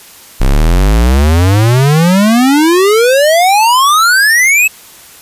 square exponential sweep, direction up, 30.87 to 2637 Hz, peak -6 dBFS, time 0.4-4.68 s, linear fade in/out 10 ms, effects white hiss -36 dBFS RMS until 5.21 s + resampled to 32000 Hz

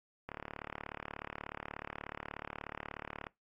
click train, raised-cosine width 0.5 ms, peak -26 dBFS, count 110, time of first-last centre 0.29-3.268 s, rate 36.6 Hz, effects noise-tail reverb RT60 0.2 s tail -23 dB re dry + AAC 32 kbps

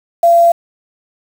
sine tone with quantisation, 682 Hz, F5, 41 cents flat, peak -5 dBFS, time 0.23-0.52 s, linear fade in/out 5 ms, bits 5, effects none

